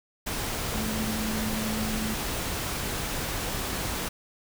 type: tone in noise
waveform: sine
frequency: 217.8 Hz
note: A3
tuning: 17 cents flat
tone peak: -30 dBFS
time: 0.74-2.15 s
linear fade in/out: 10 ms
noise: pink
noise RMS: -31 dBFS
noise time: 0.26-4.09 s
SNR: -2 dB
effects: none